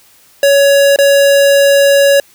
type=tone with dropouts; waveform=square; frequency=560 Hz; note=C#5; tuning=18 cents sharp; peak=-6 dBFS; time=0.43-2.2 s; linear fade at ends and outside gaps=2 ms; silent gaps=0.961-0.987 s; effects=white hiss -46 dBFS RMS until 2.34 s